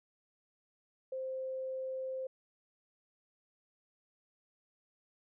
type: tone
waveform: sine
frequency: 523 Hz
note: C5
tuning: 1 cent flat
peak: -36 dBFS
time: 1.12-2.27 s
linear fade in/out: 5 ms
effects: none